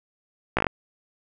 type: slowing click train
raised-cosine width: 0.5 ms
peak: -6 dBFS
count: 6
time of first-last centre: 0.57-0.668 s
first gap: 16 ms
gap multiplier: 1.1
effects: none